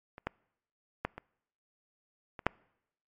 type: clicks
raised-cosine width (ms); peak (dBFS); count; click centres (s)
0.5; -30 / -17 / -15 / -26 / -27 / -9; 6; 0.181 / 0.27 / 1.05 / 1.18 / 2.392 / 2.466
effects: noise-tail reverb RT60 0.8 s tail -26 dB re dry + MP3 48 kbps